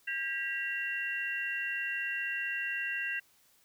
sine tone cluster, 1605 / 1940 / 2748 Hz, G6 / B6 / F7, +40 / -31 / -29 cents, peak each -36 / -37 / -36 dBFS, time 0.07-3.2 s, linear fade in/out 10 ms, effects white hiss -66 dBFS RMS until 3.64 s

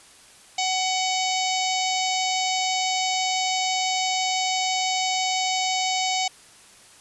harmonic tone, 749 Hz, F#5, 21 cents sharp, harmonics 1 / 3 / 4 / 5 / 6 / 7 / 8 / 9 / 10, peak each -25 / -30 / -31 / -32 / -33 / -33 / -34 / -35 / -35 dBFS, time 0.58-6.28 s, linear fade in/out 5 ms, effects white hiss -50 dBFS RMS until 7 s + resampled to 24000 Hz

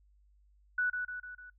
sine tone with echo, 1480 Hz, F#6, in tune, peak -27 dBFS, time 0.78-0.9 s, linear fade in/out 5 ms, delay 150 ms, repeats 4, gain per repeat -5 dB, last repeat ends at 1.5 s, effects noise-tail reverb RT60 0.1 s tail -20 dB re dry + added 50 Hz sine -62 dBFS peak until 1.58 s

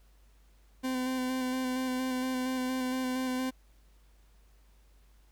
40% pulse tone with vibrato, 256.7 Hz, C4, 33 cents flat, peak -29 dBFS, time 0.83-3.51 s, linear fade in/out 20 ms, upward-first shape square, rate 4.3 Hz, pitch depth 16 cents each way, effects added 50 Hz sine -58 dBFS peak until 5.31 s + pink hiss -69 dBFS RMS until 5.31 s

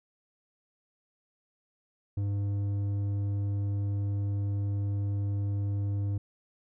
square tone with low-pass filter, 100.6 Hz, G2, 45 cents sharp, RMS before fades -30 dBFS, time 2.17-6.18 s, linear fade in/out 5 ms, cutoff 270 Hz, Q 0.57, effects none

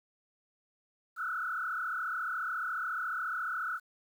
sine tone with frequency modulation, 1396.9 Hz, F6, in tune, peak -32 dBFS, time 1.16-3.8 s, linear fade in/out 50 ms, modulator 34.2 Hz, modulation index 3.1, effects 10-bit

